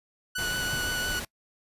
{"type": "tone with vibrato", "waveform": "sawtooth", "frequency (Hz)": 1480, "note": "F#6", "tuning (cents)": 0, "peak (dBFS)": -25, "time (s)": [0.35, 1.2], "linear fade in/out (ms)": 10, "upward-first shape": "sine", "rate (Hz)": 5.8, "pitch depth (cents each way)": 14}
{"type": "noise", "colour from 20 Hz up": "pink", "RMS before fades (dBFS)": -35, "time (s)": [0.38, 1.25], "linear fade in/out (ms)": 5}
{"type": "tone with exponential decay", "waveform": "sine", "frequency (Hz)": 136.2, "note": "C#3", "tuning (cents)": -30, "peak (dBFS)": -28, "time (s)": [0.73, 0.85], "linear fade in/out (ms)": 0, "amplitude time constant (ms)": 24}
{"effects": ["noise-tail reverb RT60 0.1 s tail -24 dB re dry", "resampled to 32000 Hz"]}